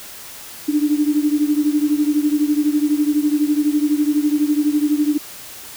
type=beating tone pair; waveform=sine; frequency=293.7 / 305.7 Hz; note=D4 / D#4; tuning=0 / -30 cents; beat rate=12 Hz; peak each=-16 / -19 dBFS; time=0.68-5.18 s; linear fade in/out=10 ms; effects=white hiss -36 dBFS RMS until 5.76 s